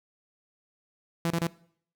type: tone bursts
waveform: sawtooth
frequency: 168 Hz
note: E3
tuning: 33 cents sharp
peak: -21 dBFS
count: 3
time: 1.25-1.468 s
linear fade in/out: 0 ms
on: 52 ms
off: 31 ms
effects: noise-tail reverb RT60 0.6 s tail -21 dB re dry